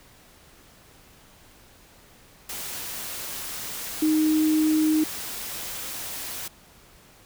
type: tone in noise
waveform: sine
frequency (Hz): 310.7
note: D#4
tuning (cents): -2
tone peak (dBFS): -18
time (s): 4.02-5.04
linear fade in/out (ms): 5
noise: white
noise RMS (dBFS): -34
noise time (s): 2.49-6.48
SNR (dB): +13
effects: pink hiss -53 dBFS RMS until 7.25 s